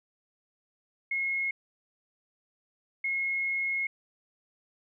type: tone bursts at uneven times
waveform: sine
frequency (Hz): 2164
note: C#7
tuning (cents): -42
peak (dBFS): -27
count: 2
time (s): 1.11-1.51 / 3.04-3.87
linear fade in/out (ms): 5
effects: none